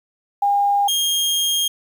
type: tone pair in turn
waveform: sine / sawtooth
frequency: 808 / 3232 Hz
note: G#5 / G#7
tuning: -48 / -48 cents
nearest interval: 2 octaves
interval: 2400 cents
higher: second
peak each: -14 dBFS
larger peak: neither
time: 0.42-0.88 / 0.88-1.68 s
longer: second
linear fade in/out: 5 ms
effects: 8-bit